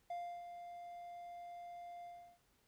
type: tone with ADSR envelope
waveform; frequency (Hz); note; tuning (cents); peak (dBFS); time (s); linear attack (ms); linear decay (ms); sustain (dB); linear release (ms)
triangle; 698.5; F5; 0; -38; 0.1-2.39; 5; 320; -8; 350
effects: pink hiss -75 dBFS RMS until 2.67 s

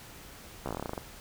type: slowing click train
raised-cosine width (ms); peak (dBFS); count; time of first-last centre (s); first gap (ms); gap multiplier
1; -20; 13; 0.66-0.978; 14; 1.11
effects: pink hiss -49 dBFS RMS until 1.2 s

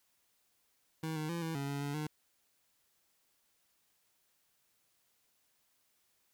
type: tone with pitch steps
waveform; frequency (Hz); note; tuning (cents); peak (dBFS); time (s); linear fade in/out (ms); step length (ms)
25% pulse; 159.5 / 154.4 / 169.7 / 162.6 / 139.8 / 141.2 / 142.8 / 152.3; D#3 / D#3 / F3 / E3 / C#3 / C#3 / D3 / D#3; +43 / -13 / -49 / -23 / +15 / +32 / -48 / -37; -32; 1.03-2.07; 5; 130
effects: white hiss -75 dBFS RMS until 6.33 s

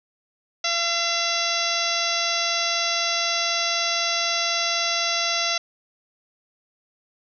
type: harmonic tone with a mistuned harmonic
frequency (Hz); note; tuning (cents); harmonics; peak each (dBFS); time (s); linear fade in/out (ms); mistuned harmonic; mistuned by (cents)
681; F5; -44; 1 / 2 / 3 / 4 / 5 / 6 / 7 / 8 / 9; -30 / -30 / -30 / -30 / -30 / -30 / -30 / -30 / -30; 0.64-5.58; 5; 6; -47
effects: none

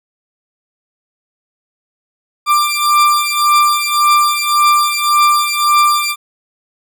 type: beating tone pair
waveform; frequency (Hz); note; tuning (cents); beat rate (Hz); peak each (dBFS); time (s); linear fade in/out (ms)
40% pulse; 1184 / 1185.8; D6 / D6; +14 / +16; 1.8; -12; 2.46-6.16; 50
effects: none

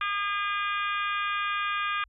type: harmonic tone with a mistuned harmonic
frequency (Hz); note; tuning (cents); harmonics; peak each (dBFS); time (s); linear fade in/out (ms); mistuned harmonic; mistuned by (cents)
406; G#4; -39; 3 / 4 / 5 / 6 / 7 / 8 / 9; -29 / -33 / -39 / -34 / -41 / -41 / -43; 0.01-2.04; 2; 9; -55
effects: added 50 Hz sine -58 dBFS peak until 2.08 s

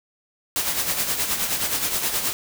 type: noise with tremolo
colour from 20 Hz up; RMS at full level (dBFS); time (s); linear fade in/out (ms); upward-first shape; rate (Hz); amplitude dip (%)
white; -22; 0.56-2.33; 0; sine; 9.5; 55
effects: none

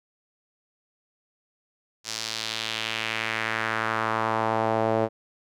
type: tone with band-pass filter sweep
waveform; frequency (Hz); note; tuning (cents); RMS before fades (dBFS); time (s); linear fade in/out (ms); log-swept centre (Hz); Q
sawtooth; 111.5; A2; +23; -27; 2.04-5.09; 50; 5600 to 560; 1.9
effects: none

